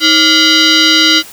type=tone with frequency modulation; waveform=sine; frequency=544 Hz; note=C#5; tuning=33 cents flat; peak=-5 dBFS; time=0-1.23 s; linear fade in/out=50 ms; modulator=861 Hz; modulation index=5.3; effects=white hiss -33 dBFS RMS until 1.32 s